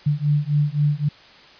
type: beating tone pair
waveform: sine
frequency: 145.4 / 149.2 Hz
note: D3 / D3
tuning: -17 / +28 cents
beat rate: 3.8 Hz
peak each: -20 / -20 dBFS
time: 0.06-1.09 s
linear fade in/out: 10 ms
effects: white hiss -47 dBFS RMS until 1.59 s + resampled to 11025 Hz